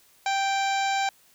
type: harmonic tone with a mistuned harmonic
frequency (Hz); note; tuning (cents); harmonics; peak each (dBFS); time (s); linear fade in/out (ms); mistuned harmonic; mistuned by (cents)
784; G5; 0; 1 / 2 / 3 / 4 / 5 / 6 / 7 / 8 / 9; -24 / -32 / -32 / -39 / -36 / -43 / -42 / -44 / -40; 0.26-1.09; 2; 9; +20
effects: white hiss -59 dBFS RMS until 1.34 s